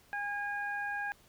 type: harmonic tone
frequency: 816 Hz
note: G#5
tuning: 31 cents flat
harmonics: 1 / 2 / 3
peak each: -38 / -35 / -48 dBFS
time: 0.13-1.12 s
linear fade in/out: 0 ms
effects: pink hiss -63 dBFS RMS until 1.28 s